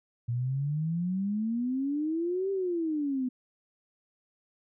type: exponential two-way sweep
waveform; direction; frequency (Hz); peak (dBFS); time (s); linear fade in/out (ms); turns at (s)
sine; up then down; 116.54 to 395.6 to 248.6; -27; 0.28-3.29; 10; 2.51
effects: none